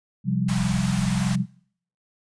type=chord; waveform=sine; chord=C suspended fourth; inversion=none; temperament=equal; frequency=130.81 / 174.61 / 196 Hz; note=C3 / F3 / G3; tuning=0 / 0 / 0 cents; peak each=-25 dBFS; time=0.24-1.46 s; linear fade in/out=50 ms
type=band-stop noise; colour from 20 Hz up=pink; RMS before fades=-32 dBFS; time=0.48-1.36 s; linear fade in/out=10 ms; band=130 to 640 Hz; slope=48 dB/octave
effects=noise-tail reverb RT60 0.6 s tail -23 dB re dry + resampled to 22050 Hz